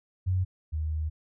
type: tone pair in turn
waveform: sine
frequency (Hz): 92.5 / 77.78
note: F#2 / D#2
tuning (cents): 0 / 0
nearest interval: minor third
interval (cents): 300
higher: first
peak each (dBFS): -23 / -27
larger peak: first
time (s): 0.26-0.45 / 0.72-1.1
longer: second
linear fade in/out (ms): 20
effects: none